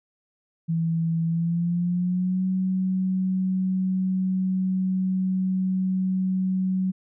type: tone with pitch glide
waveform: sine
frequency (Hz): 164.81 to 187.14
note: E3 to F#3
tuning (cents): 0 to +20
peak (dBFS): -21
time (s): 0.68-6.92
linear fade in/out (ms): 20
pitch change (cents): +220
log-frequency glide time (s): 1.25-2.45
effects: none